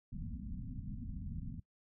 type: low-pass noise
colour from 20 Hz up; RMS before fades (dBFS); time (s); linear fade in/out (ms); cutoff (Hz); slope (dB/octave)
pink; -43; 0.12-1.6; 5; 260; 96
effects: noise-tail reverb RT60 0.1 s tail -20 dB re dry